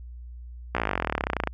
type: slowing click train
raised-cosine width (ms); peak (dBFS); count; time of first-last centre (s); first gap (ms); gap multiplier
0.5; -9; 30; 0.75-1.474; 16; 1.03
effects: added 60 Hz sine -38 dBFS peak until 1.53 s